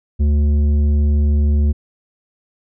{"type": "tone with tanh clipping", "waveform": "triangle", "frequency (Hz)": 73.42, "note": "D2", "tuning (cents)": 0, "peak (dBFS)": -13, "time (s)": [0.19, 1.73], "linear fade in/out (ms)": 20, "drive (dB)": 13, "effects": []}